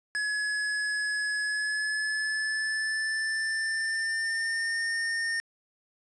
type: tone with pitch glide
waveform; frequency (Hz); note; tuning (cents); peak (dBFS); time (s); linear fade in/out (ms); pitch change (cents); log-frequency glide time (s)
square; 1694 to 1826.1; G#6 to A#6; +34 to -36; -28; 0.15-5.4; 0; +130; 1.4-4.82
effects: resampled to 24000 Hz + 9-bit